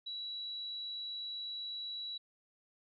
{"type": "tone", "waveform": "sine", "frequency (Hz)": 3916, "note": "B7", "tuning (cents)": -15, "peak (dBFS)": -39, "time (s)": [0.06, 2.18], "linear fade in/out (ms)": 10, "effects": []}